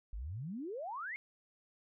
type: exponential sweep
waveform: sine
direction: up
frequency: 45.68 to 2217 Hz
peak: -39 dBFS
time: 0.13-1.16 s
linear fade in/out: 0 ms
effects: none